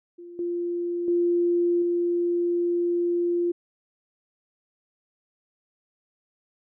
sine tone with level steps, 347.4 Hz, F4, 9 cents flat, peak -39 / -25 / -19 / -21 dBFS, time 0.18-3.52 s, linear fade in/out 10 ms, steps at 0.39 / 1.08 / 1.82 s, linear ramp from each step 2 ms, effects none

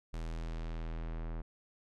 square tone with low-pass filter sweep, 40.84 Hz, E1, 15 cents flat, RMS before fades -39 dBFS, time 0.13-1.42 s, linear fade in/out 10 ms, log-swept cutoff 9300 to 1500 Hz, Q 0.73, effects none

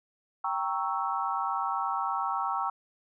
sine chord, G diminished seventh, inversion none, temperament equal, 784 / 932.3 / 1108.7 / 1318.5 Hz, G5 / Bb5 / Db6 / Fb6, 0 / 0 / 0 / 0 cents, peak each -33 dBFS, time 0.44-2.7 s, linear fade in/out 5 ms, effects none

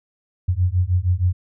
sine beating tone pair, 87.31 / 93.71 Hz, F2 / F#2, 0 / +23 cents, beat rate 6.4 Hz, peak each -19 dBFS, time 0.48-1.33 s, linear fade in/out 10 ms, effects none

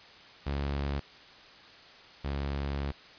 sawtooth tone pair in turn, 70.4 / 70.05 Hz, C#2 / C#2, +27 / +19 cents, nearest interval unison, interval 8 cents, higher first, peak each -26 / -27 dBFS, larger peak first, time 0.46-1 / 2.24-2.92 s, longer second, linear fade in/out 10 ms, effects white hiss -52 dBFS RMS until 3.18 s + resampled to 11025 Hz

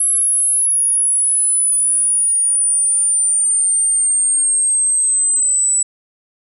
sine exponential sweep, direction down, 10900 to 7902 Hz, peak -12 dBFS, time 0-5.83 s, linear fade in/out 5 ms, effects none

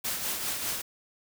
white noise with tremolo, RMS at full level -30 dBFS, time 0.04-0.82 s, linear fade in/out 10 ms, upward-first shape triangle, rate 5 Hz, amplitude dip 50%, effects none

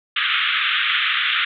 white band-pass noise, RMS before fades -20 dBFS, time 0.16-1.45 s, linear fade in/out 5 ms, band 1200 to 3600 Hz, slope 96 dB/octave, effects none

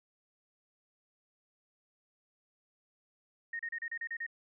sine tone bursts, 1853 Hz, A#6, 11 cents flat, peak -35 dBFS, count 8, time 3.53-4.265 s, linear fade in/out 5 ms, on 63 ms, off 33 ms, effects none

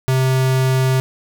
square tone, 130.81 Hz, C3, in tune, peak -14 dBFS, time 0.08-1 s, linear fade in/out 0 ms, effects none

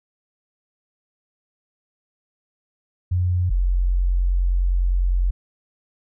sine tone pair in turn, 89.7 / 44.85 Hz, F2 / F1, +47 / +47 cents, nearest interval octave, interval 1200 cents, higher first, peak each -17 / -16 dBFS, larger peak second, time 3.11-3.5 / 3.5-5.31 s, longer second, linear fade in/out 10 ms, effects none

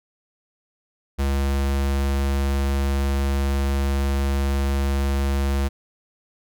square tone, 69 Hz, C#2, 7 cents flat, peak -20 dBFS, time 1.18-5.69 s, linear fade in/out 20 ms, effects none

